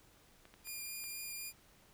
clicks, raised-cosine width 0.3 ms, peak -40 dBFS, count 4, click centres 0.454 / 0.54 / 0.672 / 1.04 s
5% pulse tone with vibrato, 2414 Hz, D7, 47 cents sharp, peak -33 dBFS, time 0.64-1.53 s, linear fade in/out 50 ms, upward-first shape triangle, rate 3.9 Hz, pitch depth 10 cents each way
effects pink hiss -65 dBFS RMS until 1.93 s

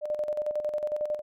sine tone with tremolo, 600 Hz, D5, 37 cents sharp, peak -25 dBFS, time 0.01-1.22 s, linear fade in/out 50 ms, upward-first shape square, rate 11 Hz, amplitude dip 60%, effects none

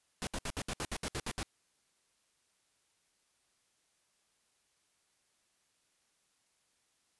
pink noise bursts, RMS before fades -37 dBFS, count 11, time 0.22-1.43 s, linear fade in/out 0 ms, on 50 ms, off 66 ms, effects white hiss -75 dBFS RMS until 7.19 s + resampled to 24000 Hz

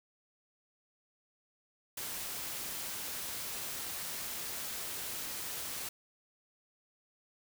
white noise, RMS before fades -40 dBFS, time 1.97-5.89 s, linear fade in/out 5 ms, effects none

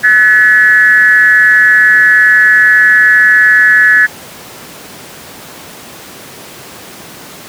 sine tone with frequency modulation, 1715 Hz, A6, 45 cents flat, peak -3 dBFS, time 0.03-4.07 s, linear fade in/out 20 ms, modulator 210 Hz, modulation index 0.76, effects pink hiss -30 dBFS RMS until 7.48 s + high-pass 150 Hz 12 dB/octave

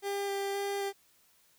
30% pulse tone with vibrato, 398.2 Hz, G4, 27 cents sharp, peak -29 dBFS, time 0.02-0.93 s, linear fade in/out 50 ms, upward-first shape square, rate 1.9 Hz, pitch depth 8 cents each way, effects white hiss -66 dBFS RMS until 1.58 s

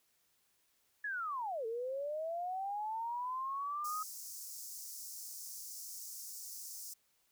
sine linear two-way sweep, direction down then up, 1727 to 440 to 1268 Hz, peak -36 dBFS, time 1.04-4.03 s, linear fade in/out 5 ms, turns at 1.66 s
pink high-pass noise, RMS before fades -47 dBFS, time 3.84-6.94 s, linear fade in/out 10 ms, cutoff 5200 Hz, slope 48 dB/octave
effects white hiss -75 dBFS RMS until 7.31 s

